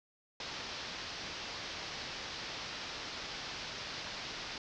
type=low-pass noise; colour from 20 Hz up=white; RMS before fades=-43 dBFS; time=0.4-4.58 s; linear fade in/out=2 ms; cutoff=5500 Hz; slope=48 dB/octave; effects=none